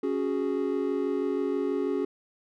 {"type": "chord", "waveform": "triangle", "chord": "C# suspended fourth", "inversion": "none", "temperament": "just", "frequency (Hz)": [277.2, 369.6, 415.8], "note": ["C#4", "F#4", "G#4"], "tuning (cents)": [0, -2, 2], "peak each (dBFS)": -28, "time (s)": [0.03, 2.05], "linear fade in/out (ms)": 5, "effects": []}